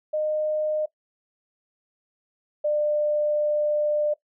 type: tone pair in turn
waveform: sine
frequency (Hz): 613 / 597.6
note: D#5 / D5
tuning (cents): -26 / +30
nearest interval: unison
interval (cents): 44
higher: first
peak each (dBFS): -22 / -20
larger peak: second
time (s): 0.13-0.86 / 2.64-4.14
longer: second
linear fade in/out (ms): 10
effects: noise-tail reverb RT60 0.1 s tail -19 dB re dry